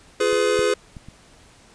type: chord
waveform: square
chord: F diminished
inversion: none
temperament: just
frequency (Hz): 349.2 / 419.1 / 502.9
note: F4 / Ab4 / Cb5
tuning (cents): 0 / +16 / +31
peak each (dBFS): -27 / -21 / -22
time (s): 0.2-0.74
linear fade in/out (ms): 5
type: clicks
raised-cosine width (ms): 5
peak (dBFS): -30 / -20 / -25 / -27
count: 4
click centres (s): 0.329 / 0.592 / 0.968 / 1.086
effects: pink hiss -51 dBFS RMS until 1.74 s + resampled to 22050 Hz